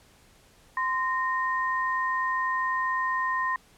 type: tone pair together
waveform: sine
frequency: 1036 / 1847.8 Hz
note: C6 / A#6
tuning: -17 / -16 cents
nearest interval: minor seventh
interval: 1001 cents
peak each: -26 / -29 dBFS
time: 0.77-3.56 s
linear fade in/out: 2 ms
effects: pink hiss -58 dBFS RMS until 3.77 s + low-pass 12000 Hz 12 dB/octave